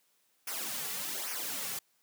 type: noise with flanger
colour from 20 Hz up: white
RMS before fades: -37 dBFS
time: 0.47-1.79 s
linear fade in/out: 5 ms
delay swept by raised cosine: 0.25 to 3.25 ms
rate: 1.2 Hz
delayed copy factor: -0.75
effects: white hiss -72 dBFS RMS until 2.02 s + high-pass 150 Hz 12 dB/octave